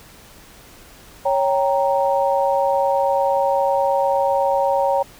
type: chord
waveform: sine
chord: G diminished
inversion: second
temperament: equal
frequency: 554.4 / 784 / 932.3 Hz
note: Db5 / G5 / Bb5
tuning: 0 / 0 / 0 cents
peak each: -18 / -21 / -21 dBFS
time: 1.25-5.03 s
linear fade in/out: 10 ms
effects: pink hiss -45 dBFS RMS until 5.19 s